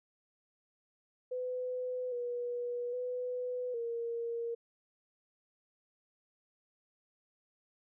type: tone with pitch steps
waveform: sine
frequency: 503 / 484.6 / 497.7 / 466.6 Hz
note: B4 / B4 / B4 / A#4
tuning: +32 / -33 / +13 / +2 cents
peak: -34 dBFS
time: 1.31-4.55 s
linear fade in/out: 10 ms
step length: 810 ms
effects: none